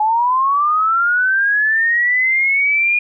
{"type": "linear sweep", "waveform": "sine", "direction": "up", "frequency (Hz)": [841, 2442], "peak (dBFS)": -12, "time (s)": [0, 2.99], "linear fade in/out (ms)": 5, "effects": []}